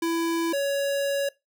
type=tone pair in turn; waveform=square; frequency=332.8 / 559.7 Hz; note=E4 / C#5; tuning=+17 / +17 cents; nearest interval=major sixth; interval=900 cents; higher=second; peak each=-24 dBFS; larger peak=neither; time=0.02-0.53 / 0.53-1.29 s; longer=second; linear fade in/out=5 ms; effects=noise-tail reverb RT60 0.2 s tail -21 dB re dry

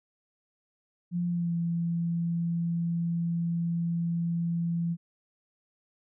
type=tone with pitch glide; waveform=sine; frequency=174.61 to 169.25 Hz; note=F3 to E3; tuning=0 to +46 cents; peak=-26 dBFS; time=1.11-4.97 s; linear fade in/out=50 ms; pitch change=-54 cents; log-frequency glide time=1.27-1.54 s; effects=none

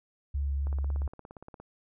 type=tone with vibrato; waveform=sine; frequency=70 Hz; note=C#2; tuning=18 cents sharp; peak=-27 dBFS; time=0.34-1.08 s; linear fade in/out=10 ms; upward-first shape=triangle; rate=3.7 Hz; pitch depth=16 cents each way
type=click train; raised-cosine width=1 ms; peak=-31 dBFS; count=17; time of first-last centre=0.67-1.6 s; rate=17.2 Hz
effects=none

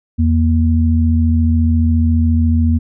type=tone pair together; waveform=sine; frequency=83.4 / 235.9 Hz; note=E2 / A#3; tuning=+21 / +21 cents; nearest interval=octave + tritone; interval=1800 cents; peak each=-11 / -15 dBFS; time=0.18-2.79 s; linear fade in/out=20 ms; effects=none

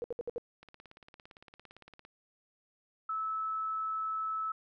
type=tone bursts; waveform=sine; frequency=477.2 Hz; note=A#4; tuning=41 cents sharp; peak=-33 dBFS; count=5; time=0.02-0.381 s; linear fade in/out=0 ms; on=21 ms; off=64 ms
type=click train; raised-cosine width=0.3 ms; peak=-36 dBFS; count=26; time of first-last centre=0.63-2.05 s; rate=17.6 Hz
type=tone; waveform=sine; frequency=1304 Hz; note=E6; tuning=19 cents flat; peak=-32 dBFS; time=3.09-4.52 s; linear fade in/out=5 ms
effects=none

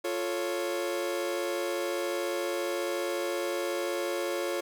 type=chord; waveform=40% pulse; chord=F augmented; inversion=none; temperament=equal; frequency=349.2 / 440 / 554.4 Hz; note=F4 / A4 / C#5; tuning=0 / 0 / 0 cents; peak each=-32 / -36 / -32 dBFS; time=0.04-4.61 s; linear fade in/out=10 ms; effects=none

